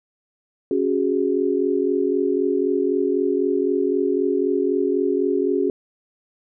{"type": "chord", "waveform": "sine", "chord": "C# suspended fourth", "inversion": "none", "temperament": "equal with one note detuned", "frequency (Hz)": [277.2, 370, 413.9], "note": ["C#4", "F#4", "G#4"], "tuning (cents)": [0, 0, -6], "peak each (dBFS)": [-23, -21, -22], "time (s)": [0.71, 5.7], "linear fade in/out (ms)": 2, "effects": []}